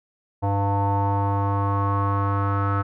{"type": "tone with low-pass filter sweep", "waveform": "square", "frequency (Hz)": 99.7, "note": "G2", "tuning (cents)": 30, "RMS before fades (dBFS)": -22, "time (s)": [0.42, 2.83], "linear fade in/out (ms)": 20, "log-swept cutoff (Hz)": [820, 1300], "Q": 7.4, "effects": []}